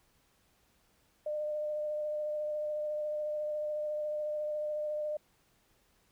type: tone with vibrato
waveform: sine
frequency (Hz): 603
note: D5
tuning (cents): +46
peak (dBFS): -32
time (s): 1.26-5.17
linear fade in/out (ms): 5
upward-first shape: sine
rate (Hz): 14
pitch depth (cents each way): 13
effects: pink hiss -70 dBFS RMS until 6.11 s